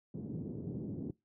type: band-pass noise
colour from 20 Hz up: pink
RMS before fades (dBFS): -41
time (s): 0.14-1.11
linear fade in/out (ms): 5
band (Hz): 110 to 360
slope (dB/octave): 24
effects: noise-tail reverb RT60 0.2 s tail -22 dB re dry